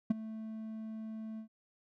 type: tone with ADSR envelope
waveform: triangle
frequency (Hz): 220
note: A3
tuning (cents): 0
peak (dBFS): -20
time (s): 0.1-1.48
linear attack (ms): 8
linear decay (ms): 16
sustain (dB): -18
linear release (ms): 96
effects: none